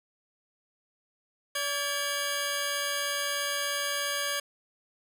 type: tone pair together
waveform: 10% pulse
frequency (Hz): 572.3 / 1620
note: D5 / G#6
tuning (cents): -45 / -43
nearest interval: octave + tritone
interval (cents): 1802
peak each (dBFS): -23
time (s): 1.55-4.4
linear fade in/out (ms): 5
effects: none